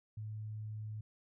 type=tone; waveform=sine; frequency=107.6 Hz; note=A2; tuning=38 cents flat; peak=-40 dBFS; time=0.17-1.01 s; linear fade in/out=5 ms; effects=none